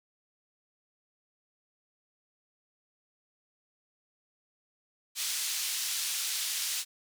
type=band-pass noise; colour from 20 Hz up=pink; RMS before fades=-33 dBFS; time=5.15-6.85 s; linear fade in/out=50 ms; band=3600 to 12000 Hz; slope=12 dB/octave; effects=none